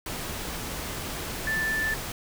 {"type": "tone in noise", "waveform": "sine", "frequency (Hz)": 1760, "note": "A6", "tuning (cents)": 0, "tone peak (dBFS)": -25, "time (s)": [1.47, 1.94], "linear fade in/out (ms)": 2, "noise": "pink", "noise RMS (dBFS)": -34, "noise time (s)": [0.06, 2.12], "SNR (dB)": 6, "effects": []}